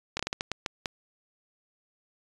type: slowing click train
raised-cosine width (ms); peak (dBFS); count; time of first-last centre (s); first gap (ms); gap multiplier
0.2; -12; 9; 0.17-0.858; 24; 1.35
effects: resampled to 22050 Hz